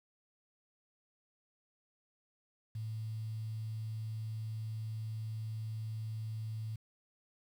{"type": "tone with quantisation", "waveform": "sine", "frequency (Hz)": 110, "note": "A2", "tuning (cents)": 0, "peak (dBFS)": -37, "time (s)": [2.75, 6.76], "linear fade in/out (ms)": 5, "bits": 10, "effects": []}